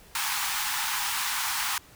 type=high-pass noise; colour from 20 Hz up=pink; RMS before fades=-29 dBFS; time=0.15-1.78 s; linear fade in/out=2 ms; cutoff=800 Hz; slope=96 dB/octave; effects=pink hiss -53 dBFS RMS until 1.95 s